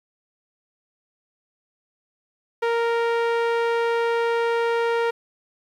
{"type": "tone with low-pass filter", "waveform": "sawtooth", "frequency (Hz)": 465.3, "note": "A#4", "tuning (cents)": -3, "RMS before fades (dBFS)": -22, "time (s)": [2.62, 5.11], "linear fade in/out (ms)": 10, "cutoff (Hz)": 2400, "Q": 0.71, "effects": ["9-bit"]}